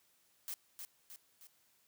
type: noise with echo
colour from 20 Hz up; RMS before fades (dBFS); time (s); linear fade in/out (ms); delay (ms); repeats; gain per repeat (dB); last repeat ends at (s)
blue; -42; 0.48-0.54; 0; 310; 3; -5; 1.47
effects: white hiss -72 dBFS RMS until 1.87 s + high-pass 60 Hz 12 dB/octave